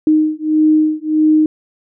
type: beating tone pair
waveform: sine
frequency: 308.7 / 310.3 Hz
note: D#4 / D#4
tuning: -14 / -5 cents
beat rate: 1.6 Hz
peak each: -13 dBFS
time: 0.07-1.46 s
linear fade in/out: 2 ms
effects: none